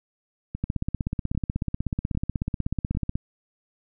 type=two click trains; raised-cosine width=5 ms; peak=-13 / -18 dBFS; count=42 / 4; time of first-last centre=0.64-3.155 / 0.55-2.95 s; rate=16.3 / 1.25 Hz; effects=none